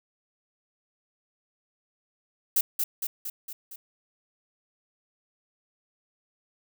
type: noise with echo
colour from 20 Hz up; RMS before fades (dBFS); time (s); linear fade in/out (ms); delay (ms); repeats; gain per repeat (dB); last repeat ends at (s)
violet; -22; 2.56-2.61; 5; 230; 5; -4; 3.76
effects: none